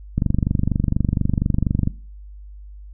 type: click train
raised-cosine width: 5 ms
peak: -6 dBFS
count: 42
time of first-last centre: 0.18-1.874 s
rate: 24.2 Hz
effects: noise-tail reverb RT60 0.4 s tail -20 dB re dry + added 50 Hz sine -36 dBFS peak until 2.93 s